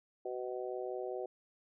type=harmonic tone; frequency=125.2 Hz; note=B2; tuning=24 cents sharp; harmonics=3 / 4 / 5 / 6; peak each=-40 / -42 / -44 / -46 dBFS; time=0.25-1.26 s; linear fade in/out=5 ms; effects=none